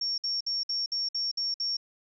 sine tone bursts, 5500 Hz, F8, 27 cents flat, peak -27 dBFS, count 8, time 0.01-1.769 s, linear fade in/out 5 ms, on 170 ms, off 57 ms, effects none

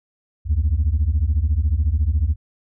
sine beating tone pair, 68.7 / 82.7 Hz, C#2 / E2, -15 / +6 cents, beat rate 14 Hz, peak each -17 dBFS, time 0.45-2.36 s, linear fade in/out 50 ms, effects tanh soft clip ceiling -12 dBFS

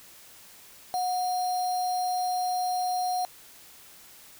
sine tone with sample-and-hold, 730 Hz, F#5, 24 cents flat, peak -25 dBFS, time 0.94-3.25 s, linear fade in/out 0 ms, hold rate 4900 Hz, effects white hiss -51 dBFS RMS until 4.39 s

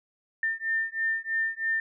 sine beating tone pair, 1800 / 1803.1 Hz, A6 / A6, +39 / +42 cents, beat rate 3.1 Hz, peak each -29 dBFS, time 0.43-1.8 s, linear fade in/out 2 ms, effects none

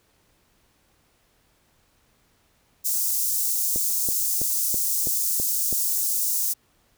white high-pass noise, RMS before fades -24 dBFS, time 2.84-6.54 s, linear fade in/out 20 ms, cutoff 6000 Hz, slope 24 dB/octave
click train, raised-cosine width 2 ms, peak -19 dBFS, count 7, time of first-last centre 3.76-5.727 s, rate 3.05 Hz
effects pink hiss -64 dBFS RMS until 6.97 s

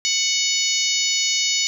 harmonic tone with a mistuned harmonic, 740 Hz, F#5, in tune, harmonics 3 / 4 / 5 / 6 / 7 / 8 / 9, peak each -26 / -26 / -26 / -26 / -26 / -26 / -26 dBFS, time 0.05-1.67 s, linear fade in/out 0 ms, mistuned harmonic 9, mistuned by +23 cents, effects 8-bit

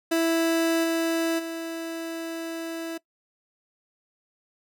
30% pulse tone with level steps, 329.6 Hz, E4, in tune, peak -18 / -20 / -28 dBFS, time 0.11-2.98 s, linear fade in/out 10 ms, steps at 0.83 / 1.38 s, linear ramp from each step 20 ms, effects noise-tail reverb RT60 0.1 s tail -21 dB re dry

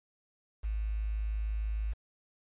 sine tone with quantisation, 53.2 Hz, G#1, 42 cents sharp, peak -30 dBFS, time 0.63-1.94 s, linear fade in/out 20 ms, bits 9, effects resampled to 8000 Hz

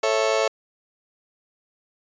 35% pulse chord, A major, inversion none, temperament just, 440 / 550 / 660 Hz, A4 / C#5 / E5, 0 / -14 / +2 cents, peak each -22 dBFS, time 0.03-0.48 s, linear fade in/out 5 ms, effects resampled to 16000 Hz

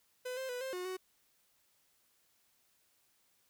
45% pulse tone with pitch steps, 503 / 525 / 494.5 / 527 / 362.5 / 372.2 Hz, B4 / C5 / B4 / C5 / F#4 / F#4, +32 / +6 / +2 / +12 / -35 / +10 cents, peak -38 dBFS, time 0.25-0.97 s, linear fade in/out 10 ms, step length 120 ms, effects white hiss -73 dBFS RMS until 3.49 s

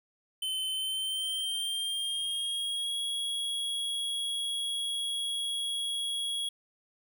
square tone with pitch glide, 3064 to 3322 Hz, G7 to G#7, -40 to 0 cents, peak -31 dBFS, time 0.42-6.49 s, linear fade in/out 5 ms, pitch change +140 cents, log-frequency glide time 0.69-2.99 s, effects none

